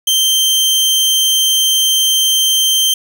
sawtooth tone, 3136 Hz, G7, in tune, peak -7 dBFS, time 0.07-2.94 s, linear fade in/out 5 ms, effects none

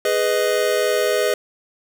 square chord, G# minor, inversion none, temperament just, 415.3 / 498.4 / 623 Hz, G#4 / B4 / D#5, 0 / +16 / +2 cents, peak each -22 dBFS, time 0.05-1.34 s, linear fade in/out 2 ms, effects none

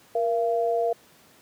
sine tone pair together, 470.8 / 681.9 Hz, A#4 / F5, +17 / -42 cents, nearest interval tritone, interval 641 cents, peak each -24 dBFS, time 0.15-0.93 s, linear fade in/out 5 ms, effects pink hiss -55 dBFS RMS until 1.41 s + high-pass 150 Hz 12 dB/octave

